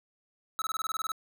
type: tone bursts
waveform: square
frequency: 1302 Hz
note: E6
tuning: 22 cents flat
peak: -30 dBFS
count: 11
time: 0.59-1.118 s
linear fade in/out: 0 ms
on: 28 ms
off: 22 ms
effects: none